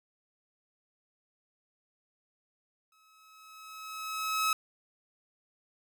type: tone with exponential growth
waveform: sawtooth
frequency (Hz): 1286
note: E6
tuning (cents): -43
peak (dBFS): -21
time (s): 2.92-4.53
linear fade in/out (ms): 2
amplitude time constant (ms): 350
effects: none